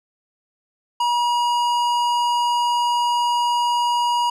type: tone with tanh clipping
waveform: sine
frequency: 959 Hz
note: A#5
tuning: 49 cents sharp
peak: -19 dBFS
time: 1-4.3 s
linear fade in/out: 5 ms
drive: 15 dB
effects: none